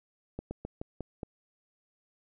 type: slowing click train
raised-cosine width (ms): 2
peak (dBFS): -23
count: 6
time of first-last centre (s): 0.39-1.232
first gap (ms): 120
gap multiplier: 1.17
effects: none